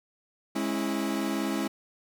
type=chord; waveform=40% pulse; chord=C# minor; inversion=second; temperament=equal with one note detuned; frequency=207.7 / 272.1 / 329.6 Hz; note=G#3 / C#4 / E4; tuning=0 / -32 / 0 cents; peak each=-31 dBFS; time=0.55-1.68 s; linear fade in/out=10 ms; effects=none